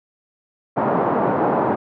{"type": "band-pass noise", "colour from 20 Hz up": "white", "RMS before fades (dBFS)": -19, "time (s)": [0.76, 1.76], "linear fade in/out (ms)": 20, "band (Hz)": [140, 980], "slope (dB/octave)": 24, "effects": []}